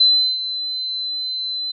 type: tone with ADSR envelope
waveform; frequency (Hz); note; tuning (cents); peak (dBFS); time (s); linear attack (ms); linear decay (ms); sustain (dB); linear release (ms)
sine; 4049; B7; +42; -9; 0-1.72; 8; 370; -13; 12
effects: none